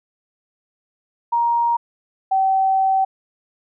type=tone pair in turn; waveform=sine; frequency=940 / 768.2 Hz; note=A#5 / G5; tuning=+14 / -35 cents; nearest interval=minor third; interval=349 cents; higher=first; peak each=-15 / -14 dBFS; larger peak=second; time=1.32-1.77 / 2.31-3.05 s; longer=second; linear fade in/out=10 ms; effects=none